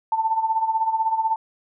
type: tone with tremolo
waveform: sine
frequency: 890 Hz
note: A5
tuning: 20 cents sharp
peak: -16 dBFS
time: 0.12-1.36 s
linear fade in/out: 2 ms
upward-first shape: sine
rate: 16 Hz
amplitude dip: 70%
effects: none